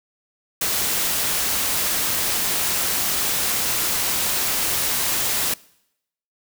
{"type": "noise", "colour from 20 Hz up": "white", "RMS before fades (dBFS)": -22, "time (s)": [0.61, 5.54], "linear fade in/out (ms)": 5, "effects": ["noise-tail reverb RT60 0.8 s tail -23 dB re dry"]}